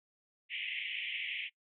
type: band-pass noise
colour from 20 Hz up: pink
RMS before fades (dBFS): -39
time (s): 0.49-1.5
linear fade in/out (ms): 50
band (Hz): 2000 to 3200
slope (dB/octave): 96
effects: noise-tail reverb RT60 0.1 s tail -22 dB re dry